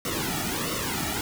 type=noise with flanger; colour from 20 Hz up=pink; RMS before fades=-29 dBFS; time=0.05-1.21 s; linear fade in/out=2 ms; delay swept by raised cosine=1.2 to 1.95 ms; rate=1.5 Hz; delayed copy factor=-0.85; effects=none